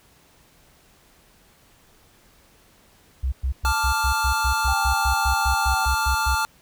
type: tone bursts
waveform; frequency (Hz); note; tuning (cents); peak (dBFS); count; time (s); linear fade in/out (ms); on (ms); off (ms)
sine; 65.41; C2; 0; -20; 16; 3.23-6.352; 10; 92; 110
type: chord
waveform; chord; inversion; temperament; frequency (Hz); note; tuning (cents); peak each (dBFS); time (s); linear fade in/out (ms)
square; D minor; second; equal; 880 / 1174.7 / 1396.9; A5 / D6 / F6; 0 / 0 / 0; -25 / -29 / -25; 3.65-6.45; 0
type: tone with pitch glide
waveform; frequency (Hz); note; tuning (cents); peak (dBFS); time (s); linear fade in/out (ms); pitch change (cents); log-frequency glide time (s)
sine; 800 to 777.7; G5 to G5; +35 to -14; -26; 4.68-5.85; 0; -49; 5.66-5.74
effects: pink hiss -56 dBFS RMS until 6.61 s